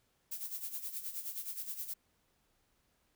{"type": "noise with tremolo", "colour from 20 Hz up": "violet", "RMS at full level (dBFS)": -39, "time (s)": [0.31, 1.94], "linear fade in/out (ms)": 10, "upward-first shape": "sine", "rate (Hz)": 9.5, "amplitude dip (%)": 70, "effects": ["pink hiss -75 dBFS RMS until 3.15 s"]}